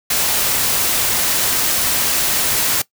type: noise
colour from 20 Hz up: white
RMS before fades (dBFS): -17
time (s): 0.1-2.82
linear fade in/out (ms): 5
effects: noise-tail reverb RT60 0.1 s tail -20 dB re dry